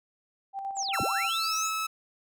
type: tone with tremolo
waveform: sine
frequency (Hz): 784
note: G5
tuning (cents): 0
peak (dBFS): -30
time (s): 0.53-1.3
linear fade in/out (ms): 50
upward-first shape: square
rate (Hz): 8.4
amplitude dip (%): 40
type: linear two-way sweep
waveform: sine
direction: down then up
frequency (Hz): 7902 to 57.6 to 7250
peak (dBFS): -30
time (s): 0.75-1.71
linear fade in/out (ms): 50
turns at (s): 1.01
type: tone with pitch glide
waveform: sawtooth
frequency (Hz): 1346 to 1299.4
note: E6 to E6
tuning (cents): +36 to -25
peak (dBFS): -25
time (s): 0.93-1.87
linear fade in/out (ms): 10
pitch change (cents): -61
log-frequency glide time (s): 1.27-1.54
effects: none